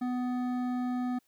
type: tone with hard clipping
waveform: sine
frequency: 249 Hz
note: B3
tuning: 14 cents sharp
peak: -31 dBFS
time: 0.01-1.19 s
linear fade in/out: 10 ms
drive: 11 dB
effects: white hiss -72 dBFS RMS until 1.27 s